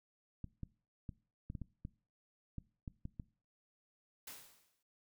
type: clicks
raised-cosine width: 5 ms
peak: -31 dBFS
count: 11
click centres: 0.443 / 0.633 / 1.092 / 1.501 / 1.552 / 1.617 / 1.851 / 2.583 / 2.878 / 3.054 / 3.198 s
type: noise with exponential decay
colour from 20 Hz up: white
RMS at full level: -47 dBFS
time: 4.27-4.83 s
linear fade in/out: 5 ms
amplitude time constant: 120 ms
effects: noise-tail reverb RT60 0.4 s tail -21 dB re dry